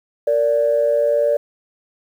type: tone pair together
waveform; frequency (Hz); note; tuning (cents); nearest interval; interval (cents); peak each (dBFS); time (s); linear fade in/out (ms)
sine; 461.1 / 582; A#4 / D5; -19 / -16; major third; 403; -19 / -14; 0.27-1.37; 5
effects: tanh soft clip ceiling -7 dBFS + 8-bit